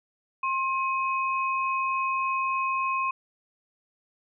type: tone pair together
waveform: sine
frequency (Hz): 1064.6 / 2532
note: C6 / D#7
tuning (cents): +30 / +30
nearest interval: octave + minor third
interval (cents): 1500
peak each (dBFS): -25 / -31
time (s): 0.43-3.11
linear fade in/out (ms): 5
effects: none